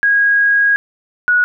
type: tone pair in turn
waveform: sine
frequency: 1643 / 1461.1 Hz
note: G#6 / F#6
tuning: -19 / -22 cents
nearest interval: major second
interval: 203 cents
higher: first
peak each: -9 dBFS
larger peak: neither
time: 0.03-0.76 / 1.28-1.44 s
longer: first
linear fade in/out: 0 ms
effects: none